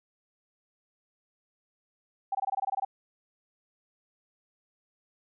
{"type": "tone bursts", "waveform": "sine", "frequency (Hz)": 784, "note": "G5", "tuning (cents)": 0, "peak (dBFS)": -26, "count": 11, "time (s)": [2.32, 2.849], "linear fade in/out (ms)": 5, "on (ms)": 29, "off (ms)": 21, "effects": []}